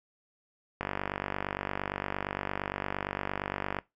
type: click train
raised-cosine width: 0.5 ms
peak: -16 dBFS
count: 146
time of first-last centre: 0.81-3.787 s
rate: 48.7 Hz
effects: noise-tail reverb RT60 0.2 s tail -20 dB re dry